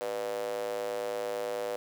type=tone with high-pass filter; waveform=square; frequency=54.5 Hz; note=A1; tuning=16 cents flat; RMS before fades=-34 dBFS; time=0.01-1.76 s; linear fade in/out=0 ms; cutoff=530 Hz; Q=7.8; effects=9-bit